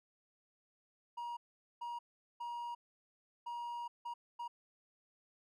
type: tone bursts at uneven times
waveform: triangle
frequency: 951 Hz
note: A#5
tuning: 34 cents sharp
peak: -38 dBFS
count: 6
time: 1.17-1.37 / 1.81-1.99 / 2.4-2.75 / 3.46-3.88 / 4.05-4.14 / 4.39-4.48 s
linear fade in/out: 10 ms
effects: none